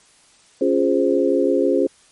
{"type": "chord", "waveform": "sine", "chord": "Db major seventh", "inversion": "none", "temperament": "equal", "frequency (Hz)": [277.2, 349.2, 415.3, 523.3], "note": ["Db4", "F4", "Ab4", "C5"], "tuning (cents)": [0, 0, 0, 0], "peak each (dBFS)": -20, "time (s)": [0.61, 1.87], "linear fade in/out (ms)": 5, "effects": ["white hiss -53 dBFS RMS until 2.11 s", "MP3 48 kbps"]}